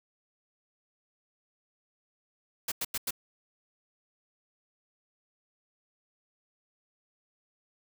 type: noise bursts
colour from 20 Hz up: white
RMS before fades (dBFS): -32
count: 4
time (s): 2.68-3.108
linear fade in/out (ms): 5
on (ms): 38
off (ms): 92
effects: none